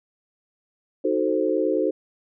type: chord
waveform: sine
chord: D# diminished seventh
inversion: none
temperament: equal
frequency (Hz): 311.1 / 370 / 440 / 523.3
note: D#4 / F#4 / A4 / C5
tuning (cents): 0 / 0 / 0 / 0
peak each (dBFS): -25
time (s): 1.04-1.91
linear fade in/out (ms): 10
effects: none